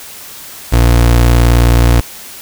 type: tone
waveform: 30% pulse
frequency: 59 Hz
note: A#1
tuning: 22 cents sharp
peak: -3 dBFS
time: 0.72-2.01 s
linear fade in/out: 10 ms
effects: white hiss -31 dBFS RMS until 2.41 s